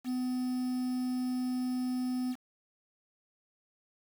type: tone with quantisation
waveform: triangle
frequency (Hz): 252.3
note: B3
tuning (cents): +37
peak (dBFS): -28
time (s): 0.04-2.36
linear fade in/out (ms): 50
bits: 8
effects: none